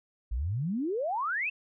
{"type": "exponential sweep", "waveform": "sine", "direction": "up", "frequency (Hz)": [51.3, 2735], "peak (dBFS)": -28, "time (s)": [0.31, 1.5], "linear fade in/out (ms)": 10, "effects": []}